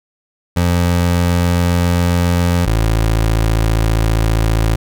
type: tone pair in turn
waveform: 25% pulse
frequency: 87.31 / 55 Hz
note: F2 / A1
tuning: 0 / 0 cents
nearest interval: minor sixth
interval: 800 cents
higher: first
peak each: -8 dBFS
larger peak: neither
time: 0.56-2.66 / 2.66-4.76 s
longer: neither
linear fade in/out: 10 ms
effects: none